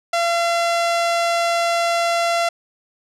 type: tone with low-pass filter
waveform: sawtooth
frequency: 682 Hz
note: F5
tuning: 41 cents flat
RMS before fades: -19 dBFS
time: 0.13-2.49 s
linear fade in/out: 5 ms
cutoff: 7600 Hz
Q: 0.73
effects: none